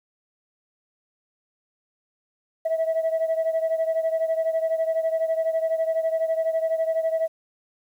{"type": "beating tone pair", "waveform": "sine", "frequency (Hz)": [646, 658], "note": ["E5", "E5"], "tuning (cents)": [-35, -3], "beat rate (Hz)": 12, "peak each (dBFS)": [-21, -25], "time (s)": [2.65, 7.28], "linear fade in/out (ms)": 10, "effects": ["tanh soft clip ceiling -17 dBFS", "9-bit"]}